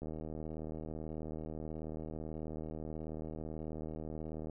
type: click train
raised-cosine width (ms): 2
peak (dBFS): -30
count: 352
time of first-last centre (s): 0.02-4.497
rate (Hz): 78.4
effects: none